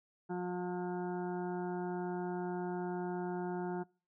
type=harmonic tone with a mistuned harmonic; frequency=178.9 Hz; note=F3; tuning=42 cents sharp; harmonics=1 / 2 / 4 / 5 / 6 / 7 / 8 / 9; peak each=-39 / -38 / -45 / -46 / -59 / -61 / -51 / -59 dBFS; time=0.29-3.84 s; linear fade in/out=20 ms; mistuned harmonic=7; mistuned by=+26 cents; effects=noise-tail reverb RT60 0.4 s tail -26 dB re dry